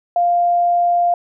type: tone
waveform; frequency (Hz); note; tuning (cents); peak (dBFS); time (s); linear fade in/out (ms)
sine; 698.5; F5; 0; -12; 0.16-1.14; 2
effects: none